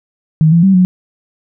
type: tone with pitch steps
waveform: sine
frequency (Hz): 157.3 / 168.5 / 192.9 / 182.7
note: D#3 / E3 / G3 / F#3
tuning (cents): +19 / +38 / -28 / -22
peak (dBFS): -5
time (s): 0.41-0.85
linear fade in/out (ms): 0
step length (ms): 110
effects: none